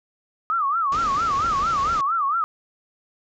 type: tone with vibrato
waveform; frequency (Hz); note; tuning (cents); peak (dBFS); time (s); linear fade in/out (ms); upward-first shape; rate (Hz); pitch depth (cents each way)
sine; 1224; D#6; -29; -19; 0.5-2.44; 0; sine; 4.4; 200
type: low-pass noise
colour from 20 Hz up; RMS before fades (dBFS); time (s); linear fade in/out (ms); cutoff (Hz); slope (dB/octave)
pink; -34; 0.92-2.01; 2; 7200; 96
effects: none